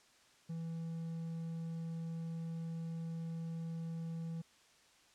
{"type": "tone", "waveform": "triangle", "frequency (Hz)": 164.81, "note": "E3", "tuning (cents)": 0, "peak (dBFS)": -37, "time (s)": [0.49, 4.42], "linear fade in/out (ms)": 10, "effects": ["white hiss -66 dBFS RMS until 5.14 s", "low-pass 7000 Hz 12 dB/octave"]}